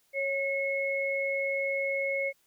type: tone pair together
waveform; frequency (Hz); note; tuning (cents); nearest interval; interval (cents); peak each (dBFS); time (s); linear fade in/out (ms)
sine; 550 / 2179; C#5 / C#7; -14 / -30; 2 octaves; 2384; -30 / -30; 0.13-2.33; 50
effects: white hiss -69 dBFS RMS until 2.46 s